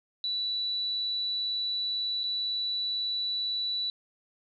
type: tone with dropouts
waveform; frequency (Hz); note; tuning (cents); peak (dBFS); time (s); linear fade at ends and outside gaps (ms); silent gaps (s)
sine; 3951; B7; 0; -28; 0.24-3.9; 1; 2.234-2.239
effects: none